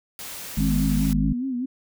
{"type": "noise", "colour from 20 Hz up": "white", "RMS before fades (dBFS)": -36, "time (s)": [0.19, 1.13], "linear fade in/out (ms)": 0}
{"type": "harmonic tone", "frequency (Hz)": 51.91, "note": "G#1", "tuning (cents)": 0, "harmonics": [1, 3, 4], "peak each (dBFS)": [-24, -24, -24], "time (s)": [0.57, 1.33], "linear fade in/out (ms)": 5}
{"type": "tone with vibrato", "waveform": "sine", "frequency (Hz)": 255.3, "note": "C4", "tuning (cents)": -42, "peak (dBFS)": -24, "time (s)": [0.6, 1.66], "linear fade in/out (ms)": 10, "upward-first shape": "sine", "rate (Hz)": 4.9, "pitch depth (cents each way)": 100}
{"effects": []}